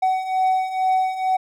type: beating tone pair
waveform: triangle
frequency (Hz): 750 / 752.2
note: F#5 / F#5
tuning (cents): +23 / +28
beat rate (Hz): 2.2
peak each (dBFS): -22 / -17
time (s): 0.02-1.37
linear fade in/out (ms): 10
effects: none